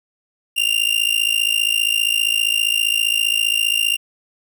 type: tone with amplitude modulation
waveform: 45% pulse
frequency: 2794 Hz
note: F7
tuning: in tune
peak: -12 dBFS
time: 0.56-3.97 s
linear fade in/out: 20 ms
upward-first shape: sine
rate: 55.1 Hz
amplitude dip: 90%
effects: none